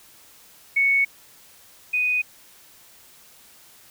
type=tone pair in turn; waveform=sine; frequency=2217 / 2488 Hz; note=C#7 / D#7; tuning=0 / -1 cents; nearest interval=major second; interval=199 cents; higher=second; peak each=-16 / -19 dBFS; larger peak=first; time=0.76-1.05 / 1.93-2.22 s; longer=neither; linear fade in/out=10 ms; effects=white hiss -51 dBFS RMS until 3.9 s